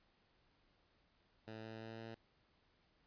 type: tone with pitch steps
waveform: 10% pulse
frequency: 110.4 / 111.36 / 112.33 / 113.31 Hz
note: A2 / A2 / A2 / A#2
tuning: +6 / +21 / +36 / -49 cents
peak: -40 dBFS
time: 1.47-2.15 s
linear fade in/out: 10 ms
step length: 170 ms
effects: pink hiss -75 dBFS RMS until 3.06 s + resampled to 11025 Hz